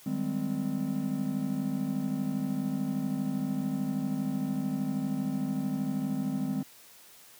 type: chord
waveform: triangle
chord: Ab major seventh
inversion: second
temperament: just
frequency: 155.74 / 194.67 / 207.7 / 259.6 Hz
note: Eb3 / G3 / Ab3 / C4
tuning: +2 / -12 / 0 / -13 cents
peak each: -34 / -33 / -32 / -30 dBFS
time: 0.06-6.63 s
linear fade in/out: 5 ms
effects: white hiss -54 dBFS RMS until 7.39 s + high-pass 100 Hz 12 dB/octave